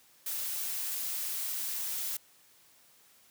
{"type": "noise", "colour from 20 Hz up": "blue", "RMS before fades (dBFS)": -35, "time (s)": [0.26, 2.17], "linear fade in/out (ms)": 5, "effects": ["white hiss -62 dBFS RMS until 3.3 s", "high-pass 80 Hz 12 dB/octave"]}